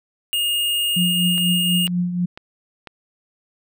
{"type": "tone", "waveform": "square", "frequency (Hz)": 2843, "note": "F7", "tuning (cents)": 30, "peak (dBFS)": -19, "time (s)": [0.33, 1.87], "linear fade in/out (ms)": 0}
{"type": "tone with tremolo", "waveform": "sine", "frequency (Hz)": 177.3, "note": "F3", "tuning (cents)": 26, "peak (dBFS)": -16, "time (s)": [0.96, 2.26], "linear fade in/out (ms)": 10, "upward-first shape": "triangle", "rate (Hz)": 4.1, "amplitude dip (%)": 60}
{"type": "click train", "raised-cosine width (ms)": 0.3, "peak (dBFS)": -19, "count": 4, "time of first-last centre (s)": [1.38, 2.873], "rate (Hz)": 2.01}
{"effects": []}